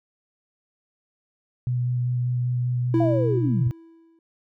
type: tone with vibrato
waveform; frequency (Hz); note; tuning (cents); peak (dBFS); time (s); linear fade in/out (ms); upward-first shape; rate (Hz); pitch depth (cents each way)
sine; 123.47; B2; 0; -21; 1.67-3.71; 0; square; 5.1; 8
type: tone with exponential decay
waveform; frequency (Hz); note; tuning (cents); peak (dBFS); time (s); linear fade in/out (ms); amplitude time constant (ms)
triangle; 329.6; E4; 0; -15; 2.94-4.19; 2; 270
type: linear sweep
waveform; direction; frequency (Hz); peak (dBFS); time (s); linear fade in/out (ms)
sine; down; 698.5 to 92.5; -22; 3-3.68; 5
effects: none